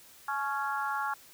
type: harmonic tone with a mistuned harmonic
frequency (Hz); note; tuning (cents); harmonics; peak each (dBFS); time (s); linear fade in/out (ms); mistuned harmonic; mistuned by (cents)
277.2; C#4; 0; 3 / 4 / 5 / 6; -34 / -35 / -34 / -40; 0.28-1.14; 5; 3; +34
effects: white hiss -55 dBFS RMS until 1.33 s